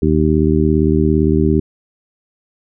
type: harmonic tone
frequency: 77.6 Hz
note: D#2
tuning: 4 cents flat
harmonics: 1 / 2 / 3 / 4 / 5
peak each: -17 / -17 / -17 / -17 / -17 dBFS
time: 0.02-1.6 s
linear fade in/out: 5 ms
effects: none